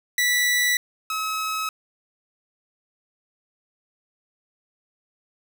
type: tone pair in turn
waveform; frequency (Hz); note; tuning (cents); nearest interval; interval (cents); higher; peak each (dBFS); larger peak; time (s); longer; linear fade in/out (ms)
sawtooth; 1964 / 1283.7; B6 / E6; -10 / -46; perfect fifth; 736; first; -15 / -21; first; 0.18-0.77 / 1.1-1.69; neither; 2
effects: none